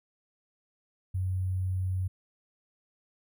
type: tone with sample-and-hold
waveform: sine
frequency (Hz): 93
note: F#2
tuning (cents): +9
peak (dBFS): -27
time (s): 1.14-2.08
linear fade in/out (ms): 10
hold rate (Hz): 11025
effects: none